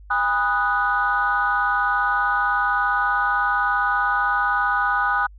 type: chord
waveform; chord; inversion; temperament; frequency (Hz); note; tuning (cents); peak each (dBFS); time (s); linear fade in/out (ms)
sine; G# minor seventh; none; equal with one note detuned; 811.2 / 987.8 / 1244.5 / 1480; G#5 / B5 / D#6 / F#6; -41 / 0 / 0 / 0; -24 / -26 / -22 / -21; 0.1-5.27; 10
effects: tanh soft clip ceiling -9 dBFS + added 50 Hz sine -41 dBFS peak until 5.38 s